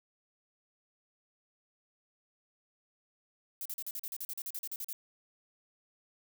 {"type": "noise bursts", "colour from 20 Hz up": "violet", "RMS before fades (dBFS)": -39, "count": 16, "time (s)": [3.61, 4.93], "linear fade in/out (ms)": 2, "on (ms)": 45, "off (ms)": 40, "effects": []}